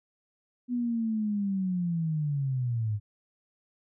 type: linear sweep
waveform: sine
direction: down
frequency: 248.2 to 101.6 Hz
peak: -26 dBFS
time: 0.68-3 s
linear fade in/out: 50 ms
effects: none